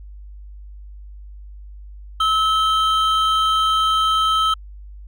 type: tone pair together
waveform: triangle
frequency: 1296 / 3125 Hz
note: E6 / G7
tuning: -30 / -6 cents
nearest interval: octave + minor third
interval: 1524 cents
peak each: -14 / -20 dBFS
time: 2.2-4.54 s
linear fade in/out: 5 ms
effects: added 50 Hz sine -35 dBFS peak until 5.07 s